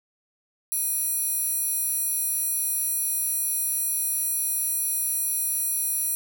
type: tone with high-pass filter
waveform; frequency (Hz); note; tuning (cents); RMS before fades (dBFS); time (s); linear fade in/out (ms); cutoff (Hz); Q
square; 830.6; G#5; 0; -26; 0.72-6.15; 0; 11000; 3
effects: none